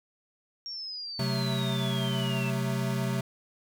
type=exponential sweep; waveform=sine; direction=down; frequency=5588 to 2637 Hz; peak=-35 dBFS; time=0.66-2.5 s; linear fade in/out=0 ms
type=chord; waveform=square; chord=F# diminished; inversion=second; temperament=equal; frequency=130.81 / 185 / 220 Hz; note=C3 / F#3 / A3; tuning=0 / 0 / 0 cents; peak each=-30 / -34 / -35 dBFS; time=1.19-3.21 s; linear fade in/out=5 ms
effects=none